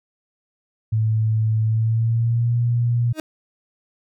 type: tone with pitch glide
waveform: sine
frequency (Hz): 110 to 119.26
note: A2 to A#2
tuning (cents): 0 to +40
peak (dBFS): -16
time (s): 0.92-3.13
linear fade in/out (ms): 10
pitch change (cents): +140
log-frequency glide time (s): 1.64-2.56
type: tone with exponential growth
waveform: 30% pulse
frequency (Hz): 312.8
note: D#4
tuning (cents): +9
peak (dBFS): -19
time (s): 3.12-3.2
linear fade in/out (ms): 1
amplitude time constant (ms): 16
effects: none